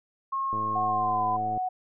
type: tone with pitch glide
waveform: sine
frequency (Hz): 1080 to 1007.7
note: C#6 to B5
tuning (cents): -45 to +35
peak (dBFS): -26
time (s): 0.32-1.37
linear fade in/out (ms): 10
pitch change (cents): -120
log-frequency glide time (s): 0.85-1.25
type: click train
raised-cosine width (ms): 2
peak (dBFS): -26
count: 114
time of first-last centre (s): 0.53-1.576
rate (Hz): 108
type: tone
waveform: sine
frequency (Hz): 740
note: F#5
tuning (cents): 0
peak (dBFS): -26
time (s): 0.75-1.69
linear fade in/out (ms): 10
effects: none